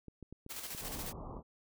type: clicks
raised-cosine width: 3 ms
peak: -35 dBFS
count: 5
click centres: 0.083 / 0.227 / 0.326 / 0.464 / 0.749 s
type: noise with tremolo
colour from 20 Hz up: white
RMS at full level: -42 dBFS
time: 0.49-1.13 s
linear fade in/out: 20 ms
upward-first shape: square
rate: 14 Hz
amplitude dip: 45%
type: low-pass noise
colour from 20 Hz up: pink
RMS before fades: -45 dBFS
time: 0.79-1.43 s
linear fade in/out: 50 ms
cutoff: 1200 Hz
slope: 96 dB/octave
effects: none